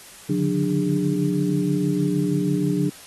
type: tone cluster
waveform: sine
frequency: 144 / 150.3 / 181.3 / 295.8 / 405.4 Hz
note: D3 / D3 / F#3 / D4 / G#4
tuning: -34 / +40 / -35 / +13 / -42 cents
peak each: -27 / -28 / -23 / -23 / -29 dBFS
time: 0.29-2.9 s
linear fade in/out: 10 ms
effects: white hiss -44 dBFS RMS until 3.06 s + AAC 32 kbps